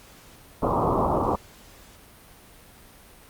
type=low-pass noise; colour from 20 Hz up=white; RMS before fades=-23 dBFS; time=0.62-1.36 s; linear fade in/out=10 ms; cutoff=1200 Hz; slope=96 dB/octave; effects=pink hiss -50 dBFS RMS until 3.29 s + Opus 48 kbps